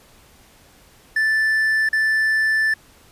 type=tone with dropouts; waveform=triangle; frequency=1760 Hz; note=A6; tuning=in tune; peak=-14 dBFS; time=1.16-2.74 s; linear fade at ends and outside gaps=5 ms; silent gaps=1.89-1.929 s; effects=pink hiss -51 dBFS RMS until 3.11 s + resampled to 32000 Hz